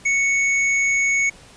triangle tone with hard clipping, 2217 Hz, C#7, in tune, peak -18 dBFS, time 0.05-1.3 s, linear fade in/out 10 ms, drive 15 dB, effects pink hiss -46 dBFS RMS until 1.56 s + resampled to 22050 Hz

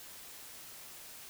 silence, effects white hiss -50 dBFS RMS until 1.29 s

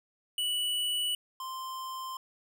square tone pair in turn, 2953 / 1044 Hz, F#7 / C6, -4 / -4 cents, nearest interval octave + tritone, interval 1800 cents, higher first, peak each -29 / -37 dBFS, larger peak first, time 0.38-1.15 / 1.4-2.17 s, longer neither, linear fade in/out 2 ms, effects none

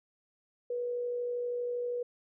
sine tone with amplitude modulation, 485.9 Hz, B4, 28 cents flat, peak -30 dBFS, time 0.7-2.03 s, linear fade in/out 5 ms, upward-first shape sine, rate 52.6 Hz, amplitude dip 25%, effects none

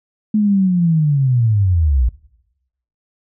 sine linear sweep, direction down, 216.3 to 56 Hz, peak -11 dBFS, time 0.34-2.09 s, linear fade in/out 5 ms, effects noise-tail reverb RT60 0.9 s tail -22 dB re dry

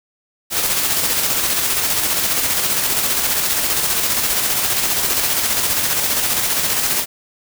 white noise with tremolo, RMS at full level -17 dBFS, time 0.5-7.06 s, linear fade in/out 50 ms, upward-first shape square, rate 15 Hz, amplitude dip 30%, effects none

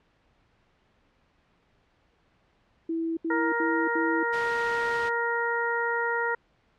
sine tone bursts, 328.4 Hz, E4, 6 cents flat, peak -26 dBFS, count 4, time 2.89-4.232 s, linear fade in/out 5 ms, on 280 ms, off 74 ms
harmonic tone, 468.7 Hz, A#4, 9 cents sharp, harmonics 1 / 2 / 3 / 4, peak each -30 / -30 / -30 / -30 dBFS, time 3.3-6.35 s, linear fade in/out 5 ms
white noise, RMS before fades -33 dBFS, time 4.32-5.1 s, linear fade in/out 20 ms
effects pink hiss -66 dBFS RMS until 6.78 s + low-pass 3000 Hz 12 dB/octave

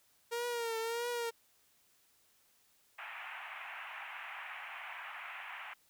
sawtooth tone with vibrato, 465.7 Hz, A#4, 2 cents flat, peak -31 dBFS, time 0.31-1.31 s, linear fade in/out 20 ms, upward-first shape triangle, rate 1.6 Hz, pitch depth 72 cents each way
white band-pass noise, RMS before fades -46 dBFS, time 2.98-5.74 s, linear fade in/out 10 ms, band 720 to 2700 Hz, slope 48 dB/octave
effects white hiss -70 dBFS RMS until 5.89 s

